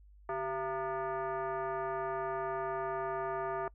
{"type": "tone with frequency modulation", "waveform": "sine", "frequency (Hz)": 144.1, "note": "D3", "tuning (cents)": -33, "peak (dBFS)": -33, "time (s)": [0.29, 3.68], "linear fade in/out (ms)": 2, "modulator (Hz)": 532, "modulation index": 2.2, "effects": ["noise-tail reverb RT60 0.1 s tail -24 dB re dry", "added 50 Hz sine -55 dBFS peak until 3.74 s"]}